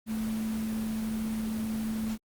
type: tone in noise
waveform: sine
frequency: 219.9 Hz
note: A3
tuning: 1 cent flat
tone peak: -29 dBFS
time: 0.06-2.18 s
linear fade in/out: 50 ms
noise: pink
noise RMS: -42 dBFS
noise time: 0.06-2.18 s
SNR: +10 dB
effects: Opus 24 kbps